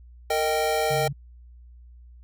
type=chord; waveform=square; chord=Eb major; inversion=second; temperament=equal with one note detuned; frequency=459.2 / 622.3 / 784 Hz; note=Bb4 / Eb5 / G5; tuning=-26 / 0 / 0 cents; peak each=-27 dBFS; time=0.3-1.08 s; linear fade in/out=5 ms
type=tone; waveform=sine; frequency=140 Hz; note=C#3; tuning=18 cents sharp; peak=-28 dBFS; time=0.9-1.13 s; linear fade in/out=10 ms
effects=added 60 Hz sine -45 dBFS peak until 2.23 s